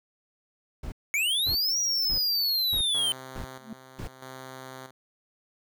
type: noise bursts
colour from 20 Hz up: brown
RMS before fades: -35 dBFS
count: 6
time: 0.83-4.076 s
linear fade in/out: 5 ms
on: 91 ms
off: 540 ms
type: linear two-way sweep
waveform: square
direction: up then down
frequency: 2188 to 5800 to 3048 Hz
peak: -24 dBFS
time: 1.14-3.12 s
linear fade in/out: 0 ms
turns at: 1.79 s
type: tone with tremolo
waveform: 5% pulse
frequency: 130.81 Hz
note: C3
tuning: in tune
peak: -29 dBFS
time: 2.94-4.91 s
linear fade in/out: 2 ms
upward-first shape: square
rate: 0.78 Hz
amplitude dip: 60%
type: tone with exponential growth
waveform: triangle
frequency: 222.7 Hz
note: A3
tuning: 21 cents sharp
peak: -30 dBFS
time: 3.56-3.73 s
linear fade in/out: 2 ms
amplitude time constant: 36 ms
effects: none